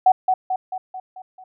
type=tone with echo; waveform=sine; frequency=748 Hz; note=F#5; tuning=19 cents sharp; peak=-9 dBFS; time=0.06-0.12 s; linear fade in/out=5 ms; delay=220 ms; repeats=6; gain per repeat=-5 dB; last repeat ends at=1.44 s; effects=none